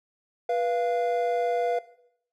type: tone pair together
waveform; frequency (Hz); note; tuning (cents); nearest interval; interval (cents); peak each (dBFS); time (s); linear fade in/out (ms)
triangle; 487.5 / 691.8; B4 / F5; -23 / -17; tritone; 606; -24; 0.49-1.79; 5
effects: noise-tail reverb RT60 0.7 s tail -17 dB re dry